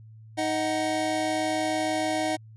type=tone cluster; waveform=square; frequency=312.2 / 626 / 744 Hz; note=D#4 / D#5 / F#5; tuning=+6 / +10 / +9 cents; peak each=-30 dBFS; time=0.37-2.37 s; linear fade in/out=20 ms; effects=added 110 Hz sine -45 dBFS peak until 2.56 s + resampled to 24000 Hz